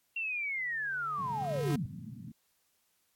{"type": "linear sweep", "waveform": "sine", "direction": "down", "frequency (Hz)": [2749, 91.2], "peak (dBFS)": -32, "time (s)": [0.16, 1.86], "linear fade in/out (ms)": 5}
{"type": "tone with exponential growth", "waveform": "square", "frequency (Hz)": 144, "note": "D3", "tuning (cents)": -34, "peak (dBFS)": -29, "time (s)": [0.56, 1.76], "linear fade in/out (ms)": 5, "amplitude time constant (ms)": 260}
{"type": "band-pass noise", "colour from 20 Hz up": "white", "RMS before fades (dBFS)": -45, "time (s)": [1.18, 2.32], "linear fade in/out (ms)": 5, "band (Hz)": [100, 230], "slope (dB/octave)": 48}
{"effects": ["white hiss -74 dBFS RMS until 3.15 s", "AAC 64 kbps"]}